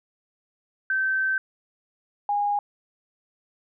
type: tone pair in turn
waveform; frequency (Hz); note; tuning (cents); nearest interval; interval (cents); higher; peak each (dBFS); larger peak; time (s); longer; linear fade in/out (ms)
sine; 1547 / 819.5; G6 / G#5; -23 / -23; major seventh; 1100; first; -21; neither; 0.9-1.38 / 2.29-2.59; first; 2
effects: none